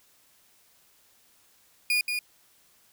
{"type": "tone with echo", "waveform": "35% pulse", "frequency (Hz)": 2444, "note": "D#7", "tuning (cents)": -32, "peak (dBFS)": -20, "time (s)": [1.9, 2.01], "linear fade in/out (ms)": 2, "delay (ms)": 180, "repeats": 1, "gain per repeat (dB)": -5, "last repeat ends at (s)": 2.19, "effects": ["white hiss -62 dBFS RMS until 2.92 s"]}